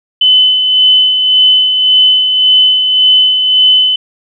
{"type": "tone with tremolo", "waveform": "sine", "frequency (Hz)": 3025, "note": "F#7", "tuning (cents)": 38, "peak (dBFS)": -3, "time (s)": [0.21, 3.96], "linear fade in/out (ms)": 5, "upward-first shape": "sine", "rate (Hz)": 1.8, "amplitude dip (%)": 45, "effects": []}